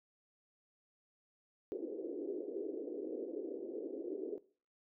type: band-pass noise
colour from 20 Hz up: white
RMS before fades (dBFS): -42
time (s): 1.72-4.38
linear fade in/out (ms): 0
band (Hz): 300 to 460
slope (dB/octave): 48
effects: noise-tail reverb RT60 0.4 s tail -18 dB re dry